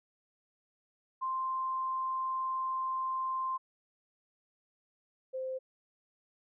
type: tone pair in turn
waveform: sine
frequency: 1046.5 / 520.7 Hz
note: C6 / C5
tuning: 0 / -8 cents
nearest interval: octave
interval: 1208 cents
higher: first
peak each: -31 / -34 dBFS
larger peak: first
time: 1.21-3.58 / 5.33-5.59 s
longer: first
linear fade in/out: 20 ms
effects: none